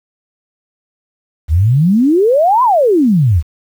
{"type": "exponential two-way sweep", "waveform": "sine", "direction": "up then down", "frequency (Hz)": [71.4, 1046.5, 71.4], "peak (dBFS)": -7, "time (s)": [1.48, 3.43], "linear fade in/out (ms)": 50, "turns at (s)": 2.63, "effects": ["7-bit"]}